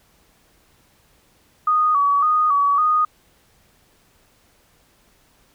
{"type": "tone with vibrato", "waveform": "sine", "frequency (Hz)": 1185, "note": "D6", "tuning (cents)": 15, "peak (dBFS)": -14, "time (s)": [1.67, 3.05], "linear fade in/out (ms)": 5, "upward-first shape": "square", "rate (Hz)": 1.8, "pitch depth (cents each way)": 74, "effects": ["pink hiss -58 dBFS RMS until 5.54 s"]}